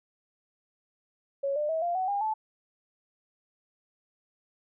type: tone with pitch steps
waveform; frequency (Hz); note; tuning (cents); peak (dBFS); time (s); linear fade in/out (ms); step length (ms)
sine; 554.4 / 597.6 / 644.2 / 694.5 / 748.6 / 807 / 869.9; C#5 / D5 / E5 / F5 / F#5 / G#5 / A5; 0 / +30 / -40 / -10 / +20 / -50 / -20; -26; 1.43-2.34; 10; 130
effects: none